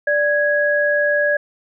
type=tone pair together; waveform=sine; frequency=587.3 / 1661.1 Hz; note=D5 / G#6; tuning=0 / 0 cents; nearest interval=octave + tritone; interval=1800 cents; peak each=-17 dBFS; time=0.07-1.37 s; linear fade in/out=5 ms; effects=none